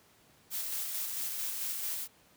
blue noise with tremolo, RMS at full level -35 dBFS, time 0.5-2.08 s, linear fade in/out 50 ms, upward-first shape square, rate 4.5 Hz, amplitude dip 25%, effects pink hiss -63 dBFS RMS until 2.36 s + high-pass 80 Hz 12 dB/octave

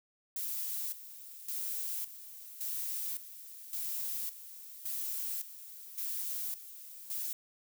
violet noise with tremolo, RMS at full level -37 dBFS, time 0.36-7.33 s, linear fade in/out 2 ms, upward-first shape square, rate 0.89 Hz, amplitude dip 75%, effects none

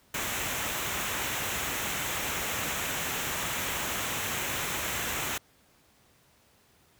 pink noise with comb filter, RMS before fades -32 dBFS, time 0.14-5.38 s, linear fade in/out 5 ms, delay 0.21 ms, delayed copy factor -0.55, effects pink hiss -63 dBFS RMS until 6.99 s + high-pass 60 Hz 12 dB/octave

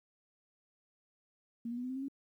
sine tone with pitch steps, 233.1 / 239.7 / 246.4 / 253.3 / 260.4 / 267.8 / 275.3 Hz, A#3 / A#3 / B3 / B3 / C4 / C4 / C#4, 0 / +48 / -4 / +44 / -8 / +40 / -12 cents, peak -36 dBFS, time 1.65-2.084 s, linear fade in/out 5 ms, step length 62 ms, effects 12-bit

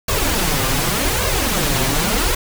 pink noise with flanger, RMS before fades -18 dBFS, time 0.08-2.35 s, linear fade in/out 5 ms, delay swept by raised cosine 1.8 to 7.6 ms, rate 0.86 Hz, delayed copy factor +0.8, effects none

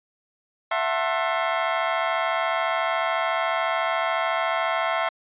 25% pulse chord, F# half-diminished seventh, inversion third, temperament just, 666 / 740 / 888 / 1065.6 Hz, E5 / F#5 / A5 / C6, +18 / 0 / +16 / +31 cents, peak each -21 / -26 / -27 / -24 dBFS, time 0.71-5.09 s, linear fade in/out 5 ms, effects resampled to 8000 Hz

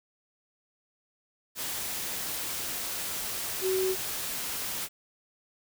sine tone in noise, 376.5 Hz, F#4, 30 cents sharp, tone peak -25 dBFS, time 3.61-3.96 s, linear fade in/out 50 ms, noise white, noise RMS -34 dBFS, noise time 1.55-4.89 s, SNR +6 dB, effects none

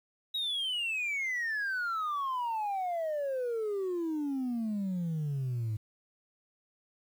sine exponential sweep, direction down, 3852 to 105.5 Hz, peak -28 dBFS, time 0.34-5.77 s, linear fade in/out 10 ms, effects tanh soft clip ceiling -29 dBFS + 10-bit

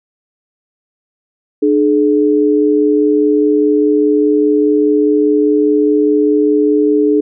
sine tone pair together, 299.6 / 424.5 Hz, D4 / G#4, +35 / +38 cents, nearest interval tritone, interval 603 cents, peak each -11 dBFS, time 1.62-7.21 s, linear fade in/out 10 ms, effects none

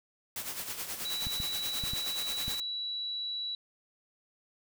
white noise with tremolo, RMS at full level -36 dBFS, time 0.36-2.6 s, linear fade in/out 2 ms, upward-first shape sine, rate 9.4 Hz, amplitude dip 60%
sine tone, 3925 Hz, B7, 11 cents flat, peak -33 dBFS, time 1.05-3.55 s, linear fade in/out 2 ms
clicks, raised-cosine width 5 ms, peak -26 dBFS, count 5, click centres 1.269 / 1.402 / 1.838 / 1.935 / 2.481 s
effects none

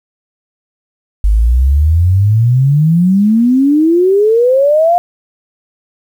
sine exponential sweep, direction up, 49.57 to 716 Hz, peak -6 dBFS, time 1.24-4.98 s, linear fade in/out 0 ms, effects 7-bit

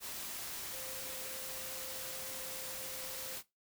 sine tone in noise, 523.3 Hz, C5, in tune, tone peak -52 dBFS, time 0.7-3.39 s, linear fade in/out 50 ms, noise white, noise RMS -43 dBFS, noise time 0-3.43 s, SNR -12 dB, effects noise-tail reverb RT60 0.2 s tail -18 dB re dry

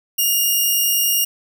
5% pulse tone, 2835 Hz, F7, 25 cents sharp, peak -6 dBFS, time 0.18-1.25 s, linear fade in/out 10 ms, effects none

